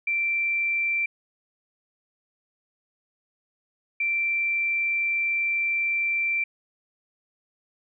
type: tone pair in turn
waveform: sine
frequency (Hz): 2349 / 2349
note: D7 / D7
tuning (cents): 0 / 0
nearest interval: unison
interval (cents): 0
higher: neither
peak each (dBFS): -22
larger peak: neither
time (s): 0.07-1.06 / 4-6.44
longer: second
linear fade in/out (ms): 5
effects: none